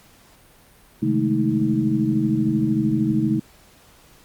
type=tone cluster; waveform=sine; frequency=133.3 / 156.8 / 207.1 / 220.1 / 316.2 Hz; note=C3 / D#3 / G#3 / A3 / D#4; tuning=+33 / +14 / -5 / +1 / +28 cents; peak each=-25 / -28 / -25 / -22 / -22 dBFS; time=1.02-3.4 s; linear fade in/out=10 ms; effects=pink hiss -52 dBFS RMS until 4.24 s + Opus 48 kbps